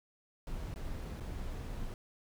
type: noise with dropouts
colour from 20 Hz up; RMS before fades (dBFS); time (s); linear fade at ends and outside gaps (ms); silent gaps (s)
brown; -40; 0.47-1.94; 1; 0.741-0.759 / 1.2-1.206
effects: none

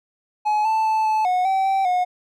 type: tone with pitch steps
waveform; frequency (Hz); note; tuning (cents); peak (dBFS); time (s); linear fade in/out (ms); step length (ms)
triangle; 847 / 880 / 875 / 868 / 730 / 769 / 775 / 724; G#5 / A5 / A5 / A5 / F#5 / G5 / G5 / F#5; +34 / 0 / -10 / -24 / -24 / -33 / -20 / -38; -15; 0.45-2.05; 20; 200
effects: none

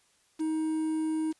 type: tone with quantisation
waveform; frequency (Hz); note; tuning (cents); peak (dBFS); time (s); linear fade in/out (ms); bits
triangle; 315; D#4; +21; -25; 0.39-1.33; 20; 8
effects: white hiss -67 dBFS RMS until 1.39 s + resampled to 24000 Hz

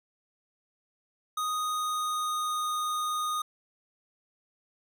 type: tone with pitch glide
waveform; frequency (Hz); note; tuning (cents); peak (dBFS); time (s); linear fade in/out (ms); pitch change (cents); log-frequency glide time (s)
square; 1244.5 to 1234.5; D#6 to D#6; 0 to -14; -29; 1.37-3.42; 5; -14; 1.47-2.73
effects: none

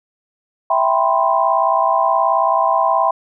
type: chord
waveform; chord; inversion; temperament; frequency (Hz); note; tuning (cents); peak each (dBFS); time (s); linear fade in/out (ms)
sine; C major seventh; first; equal; 659.3 / 784 / 987.8 / 1046.5; E5 / G5 / B5 / C6; 0 / 0 / 0 / 0; -18; 0.7-3.11; 5
effects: none

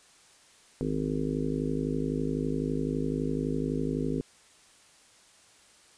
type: harmonic tone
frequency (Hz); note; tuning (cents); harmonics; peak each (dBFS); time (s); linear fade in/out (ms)
51.91; G#1; 0; 1 / 3 / 4 / 5 / 6 / 7 / 8 / 9; -39 / -33 / -43 / -31 / -39 / -38 / -36 / -38; 0.81-4.21; 0
effects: white hiss -58 dBFS RMS until 5.97 s + resampled to 22050 Hz

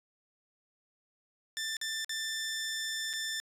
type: tone with dropouts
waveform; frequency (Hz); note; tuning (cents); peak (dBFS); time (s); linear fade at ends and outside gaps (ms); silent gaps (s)
15% pulse; 1775; A6; +15; -27; 1.57-3.4; 0; 1.768-1.814 / 2.046-2.094 / 3.131-3.136
effects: resampled to 32000 Hz

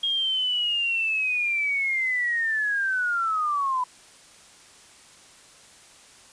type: linear sweep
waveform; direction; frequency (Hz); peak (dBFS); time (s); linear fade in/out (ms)
sine; down; 3262 to 988; -22; 0.03-3.84; 5
effects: white hiss -51 dBFS RMS until 6.32 s + resampled to 22050 Hz

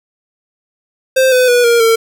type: tone with pitch steps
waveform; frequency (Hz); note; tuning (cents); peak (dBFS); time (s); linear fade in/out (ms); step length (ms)
square; 523.3 / 504.9 / 487.1 / 470 / 453.5; C5 / B4 / B4 / A#4 / A#4; 0 / +38 / -24 / +14 / -48; -8; 1.16-1.96; 10; 160
effects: none

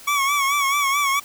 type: tone with vibrato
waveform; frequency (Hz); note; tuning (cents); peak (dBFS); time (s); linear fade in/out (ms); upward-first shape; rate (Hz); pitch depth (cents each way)
25% pulse; 1124; C#6; +24; -14; 0.07-1.2; 10; sine; 4.6; 63
effects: white hiss -43 dBFS RMS until 1.24 s

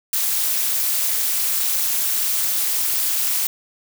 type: noise with amplitude modulation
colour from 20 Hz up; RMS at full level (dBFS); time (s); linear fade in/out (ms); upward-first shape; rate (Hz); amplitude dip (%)
blue; -17; 0.13-3.47; 2; sine; 280; 80
effects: none

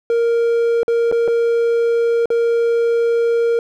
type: tone with dropouts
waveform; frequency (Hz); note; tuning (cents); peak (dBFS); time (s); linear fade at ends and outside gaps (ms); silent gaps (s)
triangle; 466.2; A#4; 0; -11; 0.1-3.59; 1; 0.832-0.88 / 1.115-1.124 / 1.278-1.282 / 2.257-2.303
effects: none

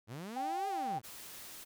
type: linear two-way sweep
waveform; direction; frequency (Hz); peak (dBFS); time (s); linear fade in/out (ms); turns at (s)
sawtooth; up then down; 98 to 415.9 to 98; -38; 0.07-1.02; 50; 0.68
type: tone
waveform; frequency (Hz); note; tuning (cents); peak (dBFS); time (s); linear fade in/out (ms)
sine; 784; G5; 0; -34; 0.36-0.99; 10
type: noise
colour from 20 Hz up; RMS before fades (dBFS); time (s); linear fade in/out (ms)
white; -49; 1.03-1.65; 20
effects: none

